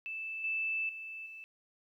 sine tone with level steps, 2637 Hz, E7, in tune, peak -37 / -31 / -41 / -45 dBFS, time 0.06-1.44 s, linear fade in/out 0 ms, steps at 0.44 / 0.89 / 1.26 s, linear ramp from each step 2 ms, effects 12-bit

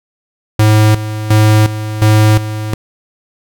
square tone with tremolo, 107.5 Hz, A2, 40 cents flat, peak -6 dBFS, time 0.59-2.74 s, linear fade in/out 5 ms, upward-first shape square, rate 1.4 Hz, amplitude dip 75%, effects none

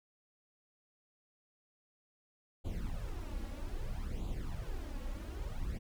brown noise with flanger, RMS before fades -39 dBFS, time 2.64-5.79 s, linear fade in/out 20 ms, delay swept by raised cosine 0.27 to 3.67 ms, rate 0.62 Hz, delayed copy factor +0.75, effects none

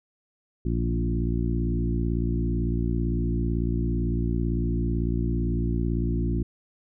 harmonic tone with a mistuned harmonic, 57.9 Hz, A#1, 11 cents flat, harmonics 1 / 2 / 3 / 4 / 5 / 6, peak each -26 / -29 / -31 / -32 / -33 / -34 dBFS, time 0.65-6.43 s, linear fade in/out 5 ms, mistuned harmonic 2, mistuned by +20 cents, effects none

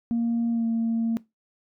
sine tone with pitch glide, 233.1 to 228.3 Hz, A#3 to A#3, 0 to -36 cents, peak -20 dBFS, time 0.11-1.17 s, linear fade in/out 0 ms, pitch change -36 cents, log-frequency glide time 0.51-0.66 s, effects noise-tail reverb RT60 0.2 s tail -21 dB re dry + tanh soft clip ceiling -19 dBFS

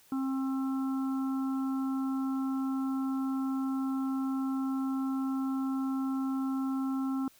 harmonic tone, 266.7 Hz, C4, 33 cents sharp, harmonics 1 / 3 / 4 / 5, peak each -29 / -45 / -46 / -44 dBFS, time 0.12-7.28 s, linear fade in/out 2 ms, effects white hiss -61 dBFS RMS until 7.39 s

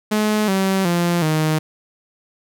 sawtooth tone with pitch steps, 213 / 191.97 / 173.01 / 155.93 Hz, G#3 / G3 / F3 / D#3, +44 / -36 / -16 / +4 cents, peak -12 dBFS, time 0.11-1.59 s, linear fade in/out 10 ms, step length 370 ms, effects none

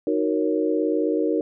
sine chord, D# minor seventh, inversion none, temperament equal, 311.1 / 370 / 466.2 / 554.4 Hz, D#4 / F#4 / A#4 / C#5, 0 / 0 / 0 / 0 cents, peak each -23 / -26 / -24 / -29 dBFS, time 0.07-1.41 s, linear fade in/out 2 ms, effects none

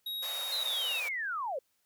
square tone with pitch glide, 3797 to 3756 Hz, A#7 to A#7, +31 to +12 cents, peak -35 dBFS, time 0.06-1 s, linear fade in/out 5 ms, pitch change -19 cents, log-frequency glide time 0.18-0.35 s
pink high-pass noise, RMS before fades -43 dBFS, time 0.22-1.09 s, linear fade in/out 10 ms, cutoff 490 Hz, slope 96 dB/octave
sine linear sweep, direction down, 4186 to 484.9 Hz, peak -32 dBFS, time 0.52-1.59 s, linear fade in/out 5 ms
effects white hiss -75 dBFS RMS until 1.85 s

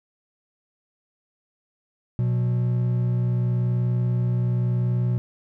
triangle tone pair together, 122.1 / 182.94 Hz, B2 / F#3, -19 / -19 cents, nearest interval perfect fifth, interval 700 cents, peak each -18 / -28 dBFS, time 2.19-5.18 s, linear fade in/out 0 ms, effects none

